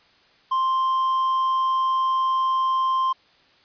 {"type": "tone", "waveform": "triangle", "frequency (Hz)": 1050, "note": "C6", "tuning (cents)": 6, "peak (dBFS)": -17, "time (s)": [0.51, 3.13], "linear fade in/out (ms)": 10, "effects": ["white hiss -57 dBFS RMS until 3.64 s", "resampled to 11025 Hz"]}